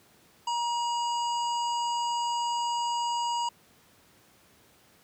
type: harmonic tone with a mistuned harmonic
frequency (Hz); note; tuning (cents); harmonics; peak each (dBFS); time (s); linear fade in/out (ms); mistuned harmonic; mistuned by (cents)
961; B5; -48; 1 / 3 / 5 / 7 / 8; -27 / -37 / -41 / -44 / -45; 0.47-3.49; 5; 1; -23
effects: pink hiss -60 dBFS RMS until 5.03 s + high-pass 100 Hz 12 dB/octave